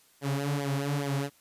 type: tone with flanger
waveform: sawtooth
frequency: 141.1 Hz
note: C#3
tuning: 31 cents sharp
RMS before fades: -30 dBFS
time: 0.21-1.3 s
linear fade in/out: 50 ms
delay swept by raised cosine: 0.73 to 6.23 ms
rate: 2.4 Hz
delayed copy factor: -0.8
effects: white hiss -62 dBFS RMS until 1.4 s + resampled to 32000 Hz